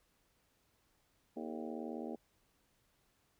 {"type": "harmonic tone with a mistuned harmonic", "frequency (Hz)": 78.8, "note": "D#2", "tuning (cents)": 23, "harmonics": [3, 4, 5, 6, 7, 8, 9, 10], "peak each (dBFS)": [-44, -46, -48, -50, -51, -52, -53, -54], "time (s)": [1.36, 2.16], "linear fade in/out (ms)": 10, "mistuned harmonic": 6, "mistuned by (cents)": -86, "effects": ["pink hiss -75 dBFS RMS until 3.39 s"]}